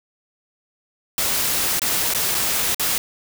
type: noise with dropouts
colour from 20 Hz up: white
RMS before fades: -21 dBFS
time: 1.18-2.98 s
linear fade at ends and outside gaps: 1 ms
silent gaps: 1.795-1.818 / 2.137-2.147 / 2.345-2.349 / 2.746-2.796 s
effects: none